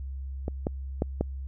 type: clicks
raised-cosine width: 2 ms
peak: -18 / -13 / -12 / -12 dBFS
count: 4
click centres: 0.481 / 0.669 / 1.021 / 1.21 s
effects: added 67 Hz sine -33 dBFS peak until 1.47 s